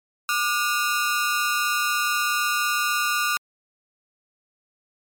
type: ring-modulated tone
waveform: sawtooth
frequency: 1318.5 Hz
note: E6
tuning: in tune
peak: -14 dBFS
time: 0.29-3.37 s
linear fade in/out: 0 ms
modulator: 122 Hz
effects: MP3 96 kbps